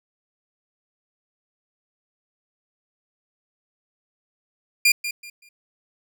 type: tone with echo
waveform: sawtooth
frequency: 2400 Hz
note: D7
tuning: 37 cents sharp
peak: -10 dBFS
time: 4.85-4.92 s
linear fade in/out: 5 ms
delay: 190 ms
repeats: 3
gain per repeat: -12 dB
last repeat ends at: 5.49 s
effects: none